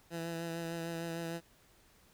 15% pulse tone with vibrato, 166.9 Hz, E3, 22 cents sharp, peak -31 dBFS, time 0.1-1.41 s, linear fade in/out 50 ms, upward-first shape triangle, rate 6.6 Hz, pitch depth 26 cents each way, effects pink hiss -65 dBFS RMS until 2.13 s

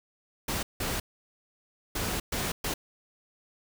pink noise bursts at uneven times, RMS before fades -31 dBFS, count 5, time 0.48-0.63 / 0.8-1 / 1.95-2.2 / 2.32-2.52 / 2.64-2.74 s, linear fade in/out 5 ms, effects none

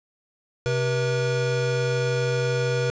square tone pair together, 129.7 / 481.7 Hz, C3 / B4, -15 / -43 cents, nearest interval octave + major seventh, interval 2272 cents, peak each -25 dBFS, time 0.66-2.9 s, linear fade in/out 0 ms, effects resampled to 16000 Hz + 9-bit

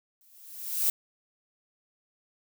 violet noise with exponential growth, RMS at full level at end -23 dBFS, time 0.21-0.9 s, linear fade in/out 2 ms, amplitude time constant 150 ms, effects none

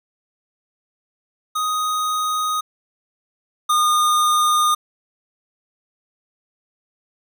square tone pair in turn, 1248 / 1220.9 Hz, D#6 / D#6, +5 / -33 cents, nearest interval unison, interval 38 cents, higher first, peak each -20 / -15 dBFS, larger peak second, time 1.55-2.61 / 3.69-4.75 s, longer neither, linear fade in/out 10 ms, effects none

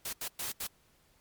white noise bursts at uneven times, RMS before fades -37 dBFS, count 4, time 0.05-0.13 / 0.21-0.28 / 0.39-0.52 / 0.6-0.67 s, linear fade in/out 5 ms, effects pink hiss -67 dBFS RMS until 1.2 s + MP3 96 kbps

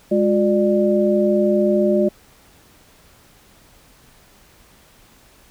sine tone cluster, 206.9 / 359.9 / 595 Hz, G#3 / F#4 / D5, -6 / -48 / +22 cents, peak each -18 dBFS, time 0.11-2.09 s, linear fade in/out 10 ms, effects pink hiss -51 dBFS RMS until 5.5 s

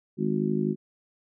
harmonic tone, 52 Hz, G#1, 3 cents sharp, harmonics 3 / 4 / 5 / 6 / 7, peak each -30 / -27 / -32 / -35 / -29 dBFS, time 0.17-0.76 s, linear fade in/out 50 ms, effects none

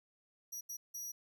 sawtooth tone bursts at uneven times, 5790 Hz, F#8, 38 cents flat, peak -39 dBFS, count 3, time 0.52-0.61 / 0.69-0.77 / 0.94-1.12 s, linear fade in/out 10 ms, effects none

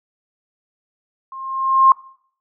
sine tone with level ramp, 1064 Hz, C6, 29 cents sharp, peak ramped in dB -31 to -5 dBFS, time 1.32-1.92 s, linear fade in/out 2 ms, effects noise-tail reverb RT60 0.6 s tail -23 dB re dry

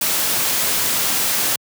white noise, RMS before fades -19 dBFS, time 0.01-1.56 s, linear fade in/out 5 ms, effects high-pass 100 Hz 12 dB/octave

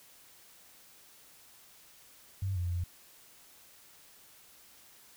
sine tone with pitch steps, 96.3 / 88.3 / 87.6 Hz, G2 / F2 / F2, -30 / +20 / +6 cents, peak -30 dBFS, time 2.42-2.84 s, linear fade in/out 5 ms, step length 140 ms, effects white hiss -58 dBFS RMS until 5.16 s

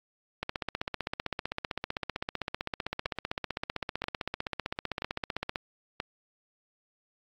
two click trains, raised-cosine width 0.3 ms, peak -15 / -16 dBFS, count 81 / 4, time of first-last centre 0.43-5.558 / 3.06-6.001 s, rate 15.6 / 1.02 Hz, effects AAC 48 kbps

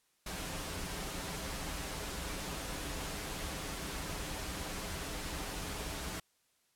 pink noise with comb filter, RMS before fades -40 dBFS, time 0.26-6.2 s, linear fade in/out 5 ms, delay 8.5 ms, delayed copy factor -0.5, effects white hiss -74 dBFS RMS until 6.75 s + low-pass 12000 Hz 12 dB/octave

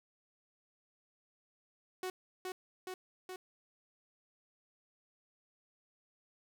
sawtooth tone with echo, 370 Hz, F#4, in tune, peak -33 dBFS, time 2.03-2.1 s, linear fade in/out 2 ms, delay 420 ms, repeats 3, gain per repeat -2 dB, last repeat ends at 3.36 s, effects none

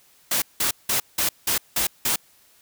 white noise bursts, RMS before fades -22 dBFS, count 7, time 0.31-2.16 s, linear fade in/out 5 ms, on 110 ms, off 180 ms, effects white hiss -57 dBFS RMS until 2.61 s

